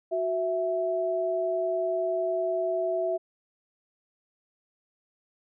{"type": "tone pair together", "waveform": "sine", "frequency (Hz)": [370, 659.3], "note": ["F#4", "E5"], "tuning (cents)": [0, 0], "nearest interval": "minor seventh", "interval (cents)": 1000, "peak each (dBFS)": [-30, -26], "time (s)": [0.11, 3.18], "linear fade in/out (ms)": 20, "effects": []}